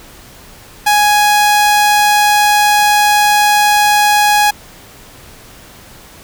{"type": "tone", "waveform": "sawtooth", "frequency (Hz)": 832, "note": "G#5", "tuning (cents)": 3, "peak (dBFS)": -4, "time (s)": [0.86, 4.51], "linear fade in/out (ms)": 10, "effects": ["pink hiss -38 dBFS RMS until 6.23 s"]}